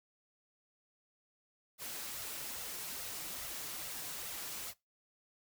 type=noise with flanger; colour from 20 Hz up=white; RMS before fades=-43 dBFS; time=1.78-4.74 s; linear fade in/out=50 ms; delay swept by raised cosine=1.4 to 6.9 ms; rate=2.4 Hz; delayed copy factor=+0.6; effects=noise-tail reverb RT60 0.2 s tail -21 dB re dry